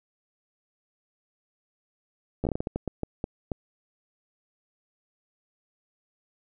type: slowing click train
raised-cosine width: 2 ms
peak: -15 dBFS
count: 13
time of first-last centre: 2.44-3.518 s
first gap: 12 ms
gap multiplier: 1.33
effects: none